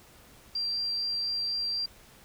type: tone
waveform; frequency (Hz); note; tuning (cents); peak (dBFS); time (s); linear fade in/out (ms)
sine; 4726; D8; +10; -28; 0.55-1.86; 5
effects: pink hiss -55 dBFS RMS until 2.24 s